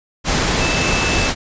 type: tone in noise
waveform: sine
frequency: 2631 Hz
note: E7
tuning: 4 cents flat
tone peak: -22 dBFS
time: 0.58-1.31 s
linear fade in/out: 50 ms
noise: pink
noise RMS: -17 dBFS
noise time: 0.24-1.35 s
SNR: -8 dB
effects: resampled to 16000 Hz